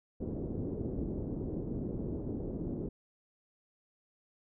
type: low-pass noise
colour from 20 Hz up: white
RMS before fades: -37 dBFS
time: 0.2-2.89 s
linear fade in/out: 10 ms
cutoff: 380 Hz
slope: 24 dB/octave
effects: none